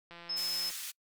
click train, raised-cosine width 0.3 ms, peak -33 dBFS, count 103, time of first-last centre 0.11-0.706 s, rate 171 Hz
sine tone, 5190 Hz, E8, 28 cents flat, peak -32 dBFS, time 0.29-0.7 s, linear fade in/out 10 ms
white band-pass noise, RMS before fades -41 dBFS, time 0.36-0.92 s, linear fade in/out 20 ms, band 1900 to 14000 Hz, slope 12 dB/octave
effects noise-tail reverb RT60 0.1 s tail -26 dB re dry

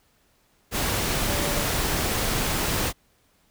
sine tone in noise, 579 Hz, D5, 25 cents flat, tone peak -31 dBFS, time 1.26-1.66 s, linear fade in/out 50 ms, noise pink, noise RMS -25 dBFS, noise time 0.71-2.93 s, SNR -9 dB, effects pink hiss -64 dBFS RMS until 3.5 s

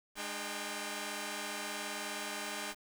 5% pulse tone cluster, 207.3 / 301.3 / 792 Hz, G#3 / D4 / G5, -3 / +44 / +18 cents, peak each -31 dBFS, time 0.15-2.75 s, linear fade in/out 50 ms, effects 9-bit

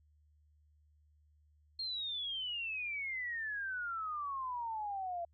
sine exponential sweep, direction down, 4266 to 674 Hz, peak -36 dBFS, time 1.79-5.25 s, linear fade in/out 5 ms, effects added 75 Hz sine -65 dBFS peak until 5.33 s + MP3 32 kbps

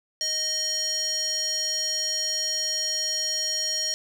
square tone with band-pass filter, 622.3 Hz, D#5, in tune, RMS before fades -27 dBFS, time 0.21-3.94 s, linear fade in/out 0 ms, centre 5300 Hz, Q 7.3, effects 8-bit

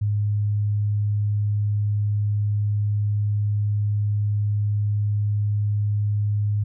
sine tone, 103.83 Hz, G#2, in tune, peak -19 dBFS, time 0.01-6.64 s, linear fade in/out 10 ms, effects none

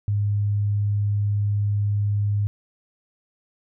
sine tone, 102.7 Hz, G#2, 19 cents flat, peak -19 dBFS, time 0.08-2.47 s, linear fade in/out 0 ms, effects none

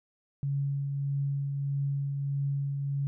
sine tone with tremolo, 140 Hz, C#3, 18 cents sharp, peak -26 dBFS, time 0.43-3.07 s, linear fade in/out 0 ms, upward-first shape triangle, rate 1.6 Hz, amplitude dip 35%, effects none

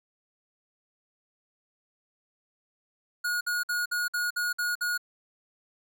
square tone bursts, 1445 Hz, F#6, 41 cents flat, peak -27 dBFS, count 8, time 3.24-4.978 s, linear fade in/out 10 ms, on 170 ms, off 54 ms, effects none

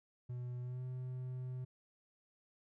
triangle tone with pitch glide, 123.4 to 127.31 Hz, B2 to C3, -1 to -47 cents, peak -38 dBFS, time 0.29-1.65 s, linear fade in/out 10 ms, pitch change +54 cents, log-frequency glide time 0.61-0.83 s, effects none

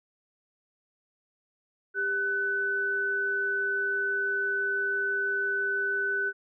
sine tone pair together, 397.6 / 1501 Hz, G4 / F#6, +25 / +24 cents, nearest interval octave + major seventh, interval 2299 cents, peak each -34 / -26 dBFS, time 1.94-6.33 s, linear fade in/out 50 ms, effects none

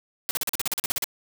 white noise bursts, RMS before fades -26 dBFS, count 13, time 0.29-1.042 s, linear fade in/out 0 ms, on 20 ms, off 41 ms, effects none

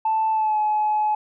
sine tone with pitch glide, 880 to 850.5 Hz, A5 to G#5, 0 to +41 cents, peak -17 dBFS, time 0.05-1.15 s, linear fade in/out 5 ms, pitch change -59 cents, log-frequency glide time 0.31-0.59 s, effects tanh soft clip ceiling -14 dBFS

